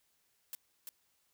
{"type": "noise with echo", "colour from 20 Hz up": "blue", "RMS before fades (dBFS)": -42, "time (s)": [0.53, 0.55], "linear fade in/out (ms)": 0, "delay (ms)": 340, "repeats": 1, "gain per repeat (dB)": -3, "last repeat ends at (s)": 0.89, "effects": ["white hiss -75 dBFS RMS until 1.33 s"]}